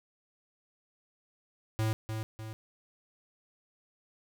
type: tone with echo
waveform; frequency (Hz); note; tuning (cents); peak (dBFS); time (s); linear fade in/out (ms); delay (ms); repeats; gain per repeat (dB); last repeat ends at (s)
square; 110; A2; 0; -28; 1.79-1.93; 0; 300; 2; -6; 2.53
effects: none